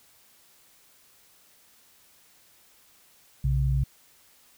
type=tone pair together; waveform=sine; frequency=60.41 / 134.6 Hz; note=B1 / C3; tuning=-38 / +49 cents; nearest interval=octave + major second; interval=1387 cents; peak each=-24 / -24 dBFS; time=3.44-3.84 s; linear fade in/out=5 ms; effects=white hiss -59 dBFS RMS until 4.57 s